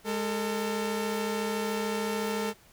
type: tone pair together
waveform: sawtooth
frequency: 207.7 / 449.1 Hz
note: G#3 / A4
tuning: 0 / +35 cents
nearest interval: octave + minor second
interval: 1335 cents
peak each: -28 / -27 dBFS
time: 0.04-2.54 s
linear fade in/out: 50 ms
effects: pink hiss -58 dBFS RMS until 2.72 s